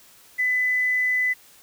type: tone with quantisation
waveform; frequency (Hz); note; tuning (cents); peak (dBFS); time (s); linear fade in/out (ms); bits
sine; 2003; B6; +24; -19; 0.38-1.34; 20; 8
effects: white hiss -52 dBFS RMS until 1.62 s